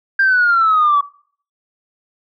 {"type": "exponential sweep", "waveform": "sine", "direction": "down", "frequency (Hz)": [1600, 1134], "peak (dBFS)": -9, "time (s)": [0.19, 1.01], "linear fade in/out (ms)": 5, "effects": ["noise-tail reverb RT60 0.5 s tail -21 dB re dry", "tanh soft clip ceiling -6 dBFS"]}